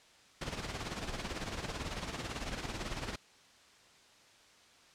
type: noise with tremolo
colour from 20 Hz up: pink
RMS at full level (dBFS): -37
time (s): 0.41-3.16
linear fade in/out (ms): 5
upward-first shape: sine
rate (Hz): 18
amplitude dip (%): 60
effects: white hiss -61 dBFS RMS until 4.94 s + low-pass 6000 Hz 12 dB/octave